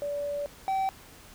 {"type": "tone pair in turn", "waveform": ["sine", "triangle"], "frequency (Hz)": [577, 770.2], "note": ["D5", "G5"], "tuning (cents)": [-31, -31], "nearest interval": "perfect fourth", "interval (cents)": 500, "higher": "second", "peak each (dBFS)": [-29, -23], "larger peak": "second", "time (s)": [[0.02, 0.46], [0.68, 0.89]], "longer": "first", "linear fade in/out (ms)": 0, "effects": ["pink hiss -51 dBFS RMS until 1.34 s"]}